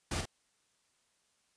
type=noise with echo; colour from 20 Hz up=pink; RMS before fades=-35 dBFS; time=0.11-0.21 s; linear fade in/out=5 ms; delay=46 ms; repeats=1; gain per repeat=-5 dB; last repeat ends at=0.256 s; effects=white hiss -74 dBFS RMS until 1.56 s + resampled to 22050 Hz